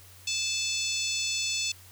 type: harmonic tone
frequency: 874 Hz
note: A5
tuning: 12 cents flat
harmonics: 3 / 4 / 5 / 6 / 7 / 8 / 9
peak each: -33 / -34 / -35 / -36 / -36 / -37 / -38 dBFS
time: 0.27-1.72 s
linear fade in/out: 5 ms
effects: added 92 Hz sine -53 dBFS peak until 1.91 s + white hiss -53 dBFS RMS until 1.91 s